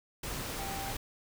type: tone in noise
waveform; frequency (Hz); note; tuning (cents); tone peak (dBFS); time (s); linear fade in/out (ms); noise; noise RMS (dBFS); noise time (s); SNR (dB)
sine; 784; G5; 0; -40; 0.58-0.93; 5; pink; -38; 0.23-0.97; -5
effects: none